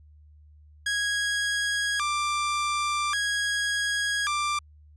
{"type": "tone with vibrato", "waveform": "sawtooth", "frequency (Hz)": 1396.9, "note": "F6", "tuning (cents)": 0, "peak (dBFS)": -21, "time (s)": [0.86, 4.59], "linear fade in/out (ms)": 5, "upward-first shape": "square", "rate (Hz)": 0.44, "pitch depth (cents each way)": 290, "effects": ["added 75 Hz sine -50 dBFS peak until 4.96 s", "resampled to 22050 Hz"]}